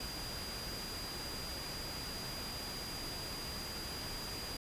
sine tone in noise, 4828 Hz, D8, 47 cents sharp, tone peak -44 dBFS, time 0-4.57 s, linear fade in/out 5 ms, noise pink, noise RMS -44 dBFS, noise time 0-4.57 s, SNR -3 dB, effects resampled to 32000 Hz

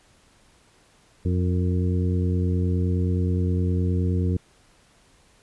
harmonic tone with a mistuned harmonic, 89.6 Hz, F2, 45 cents sharp, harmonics 1 / 2 / 3 / 4 / 5, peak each -21 / -27 / -31 / -33 / -35 dBFS, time 1.25-4.37 s, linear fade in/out 5 ms, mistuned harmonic 5, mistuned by +36 cents, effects pink hiss -58 dBFS RMS until 5.42 s + resampled to 24000 Hz

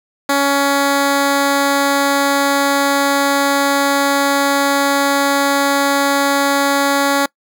10% pulse tone, 280 Hz, C#4, 18 cents sharp, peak -4 dBFS, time 0.29-7.26 s, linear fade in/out 5 ms, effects noise-tail reverb RT60 0.1 s tail -24 dB re dry

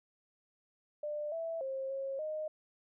sine tone with pitch steps, 596 / 659 / 534 / 542 / 618 Hz, D5 / E5 / C5 / C#5 / D#5, +25 / -1 / +35 / -39 / -12 cents, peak -35 dBFS, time 1.03-2.48 s, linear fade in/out 5 ms, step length 290 ms, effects none

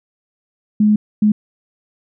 sine tone bursts at uneven times, 211.2 Hz, G#3, 29 cents sharp, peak -9 dBFS, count 2, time 0.8-0.96 / 1.22-1.32 s, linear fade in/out 5 ms, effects none

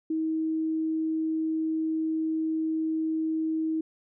sine tone, 318.3 Hz, D#4, 39 cents sharp, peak -25 dBFS, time 0.1-3.81 s, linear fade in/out 5 ms, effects none

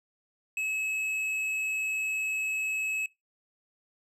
triangle tone with tanh clipping, 2579 Hz, E7, 39 cents flat, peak -30 dBFS, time 0.57-3.06 s, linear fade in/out 2 ms, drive 12 dB, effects noise-tail reverb RT60 0.2 s tail -23 dB re dry

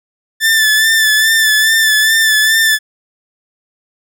sawtooth tone with vibrato, 1760 Hz, A6, in tune, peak -5 dBFS, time 0.4-2.79 s, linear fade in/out 50 ms, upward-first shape sine, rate 2.4 Hz, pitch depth 35 cents each way, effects none

